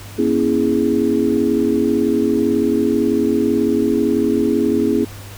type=chord; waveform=sine; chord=A# half-diminished seventh; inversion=none; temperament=equal with one note detuned; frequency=239.1 / 277.2 / 329.6 / 415.3 Hz; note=A#3 / C#4 / E4 / G#4; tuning=+44 / 0 / 0 / 0 cents; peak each=-19 dBFS; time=0.18-5.05 s; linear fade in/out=10 ms; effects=added 100 Hz sine -34 dBFS peak until 5.37 s + pink hiss -38 dBFS RMS until 5.37 s